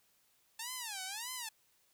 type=tone with vibrato; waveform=5% pulse; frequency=876 Hz; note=A5; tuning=8 cents flat; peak=-28 dBFS; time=0.59-1.49 s; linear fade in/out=5 ms; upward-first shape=sine; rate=1.7 Hz; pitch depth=270 cents each way; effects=white hiss -72 dBFS RMS until 1.93 s